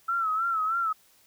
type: tone with vibrato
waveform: sine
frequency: 1321 Hz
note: E6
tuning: 3 cents sharp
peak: -24 dBFS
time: 0.08-0.93 s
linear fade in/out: 10 ms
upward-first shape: sine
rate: 3.2 Hz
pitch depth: 80 cents each way
effects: white hiss -61 dBFS RMS until 1.26 s